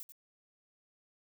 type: noise with echo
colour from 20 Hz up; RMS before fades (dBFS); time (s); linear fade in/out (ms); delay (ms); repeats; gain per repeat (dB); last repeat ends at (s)
violet; -45; 0-0.03; 0; 91; 1; -8; 0.121
effects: none